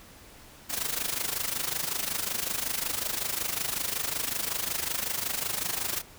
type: noise with amplitude modulation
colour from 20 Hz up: white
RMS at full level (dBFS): -28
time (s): 0.69-6.02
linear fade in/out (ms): 20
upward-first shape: sine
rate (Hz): 25.4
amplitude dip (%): 75
effects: pink hiss -51 dBFS RMS until 6.18 s